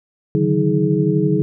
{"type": "tone cluster", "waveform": "sine", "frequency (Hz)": [143.5, 155.7, 186.3, 317.2, 418.7], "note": ["D3", "D#3", "F#3", "D#4", "G#4"], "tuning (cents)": [-40, 2, 12, 33, 14], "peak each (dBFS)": -20, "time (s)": [0.35, 1.42], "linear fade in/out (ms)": 0, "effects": []}